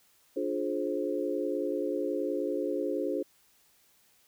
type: chord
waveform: sine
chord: D half-diminished seventh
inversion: none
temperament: just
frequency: 293.7 / 352.4 / 422.9 / 528.6 Hz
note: D4 / F4 / Ab4 / C5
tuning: 0 / +16 / +31 / +18 cents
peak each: -34 dBFS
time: 0.36-3.23 s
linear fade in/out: 10 ms
effects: white hiss -65 dBFS RMS until 4.27 s